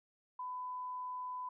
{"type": "tone", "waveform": "sine", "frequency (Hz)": 1002, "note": "B5", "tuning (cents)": 25, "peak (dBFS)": -39, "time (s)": [0.39, 1.49], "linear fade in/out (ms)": 5, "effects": []}